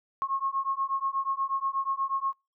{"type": "beating tone pair", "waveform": "sine", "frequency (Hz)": [1081, 1089.3], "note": ["C#6", "C#6"], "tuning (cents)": [-44, -31], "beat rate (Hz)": 8.3, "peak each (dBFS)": -30, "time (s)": [0.22, 2.33], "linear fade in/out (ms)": 0, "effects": ["noise-tail reverb RT60 0.3 s tail -24 dB re dry"]}